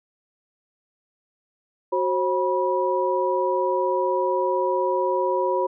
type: tone cluster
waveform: sine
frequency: 370.7 / 535 / 972 Hz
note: F#4 / C5 / B5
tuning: +3 / +38 / -28 cents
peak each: -24 dBFS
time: 1.92-5.67 s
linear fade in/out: 10 ms
effects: none